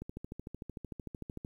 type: click train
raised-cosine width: 3 ms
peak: -28 dBFS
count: 20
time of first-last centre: 0.02-1.449 s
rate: 13.3 Hz
effects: 10-bit